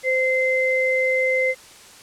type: tone pair together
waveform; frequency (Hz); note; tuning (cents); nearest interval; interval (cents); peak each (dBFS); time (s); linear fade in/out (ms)
sine; 518 / 2072; C5 / C7; -17 / -17; 2 octaves; 2400; -20; 0.03-1.55; 50
effects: white hiss -45 dBFS RMS until 2.02 s + low-pass 9000 Hz 12 dB/octave